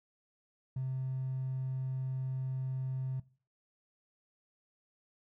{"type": "tone with hard clipping", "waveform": "triangle", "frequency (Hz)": 130.81, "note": "C3", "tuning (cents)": 0, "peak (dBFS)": -33, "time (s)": [0.76, 3.2], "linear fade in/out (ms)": 5, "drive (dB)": 3, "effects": ["noise-tail reverb RT60 0.4 s tail -20 dB re dry"]}